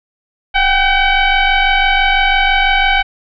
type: tone with frequency modulation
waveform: sine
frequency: 744 Hz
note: F#5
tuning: 9 cents sharp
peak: -9 dBFS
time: 0.54-3.03 s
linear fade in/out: 20 ms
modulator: 767 Hz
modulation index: 3
effects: none